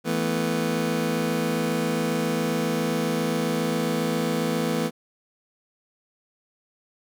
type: chord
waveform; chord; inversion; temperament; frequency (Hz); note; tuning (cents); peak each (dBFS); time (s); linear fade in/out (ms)
25% pulse; E suspended fourth; none; just; 164.81 / 219.8 / 247.2; E3 / A3 / B3; 0 / -2 / +2; -24; 0.04-4.91; 50
effects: none